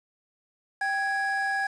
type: tone pair together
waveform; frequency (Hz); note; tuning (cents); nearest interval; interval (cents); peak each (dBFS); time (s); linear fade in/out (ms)
triangle; 784 / 1661.2; G5 / G#6; 0 / 0; octave + minor second; 1300; -27 / -25; 0.81-1.67; 5
effects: resampled to 22050 Hz + 8-bit